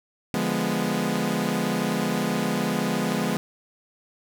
sawtooth chord, D diminished seventh, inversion none, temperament equal, 146.83 / 174.61 / 207.7 / 246.9 Hz, D3 / F3 / Ab3 / Cb4, 0 / 0 / 0 / 0 cents, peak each -29 / -25 / -23 / -24 dBFS, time 0.34-3.37 s, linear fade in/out 0 ms, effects none

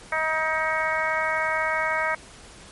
harmonic tone, 316.1 Hz, D#4, 27 cents sharp, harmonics 2 / 3 / 4 / 5 / 6 / 7, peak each -29 / -29 / -29 / -29 / -29 / -29 dBFS, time 0.12-2.15 s, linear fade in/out 5 ms, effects pink hiss -46 dBFS RMS until 2.71 s + MP3 48 kbps

